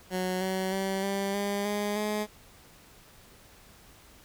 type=tone with pitch steps; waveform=15% pulse; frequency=184.3 / 188.5 / 192.79 / 197.19 / 201.7 / 206.3 / 211 Hz; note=F#3 / F#3 / G3 / G3 / G3 / G#3 / G#3; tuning=-7 / +32 / -29 / +10 / +50 / -11 / +28 cents; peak=-22 dBFS; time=0.1-2.27 s; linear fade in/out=50 ms; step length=310 ms; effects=pink hiss -55 dBFS RMS until 4.24 s